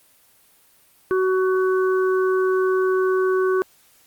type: harmonic tone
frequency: 374.8 Hz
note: F#4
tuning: 22 cents sharp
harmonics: 1 / 3 / 4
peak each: -17 / -27 / -29 dBFS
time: 1.11-3.62 s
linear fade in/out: 0 ms
effects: white hiss -56 dBFS RMS until 4.06 s + Opus 32 kbps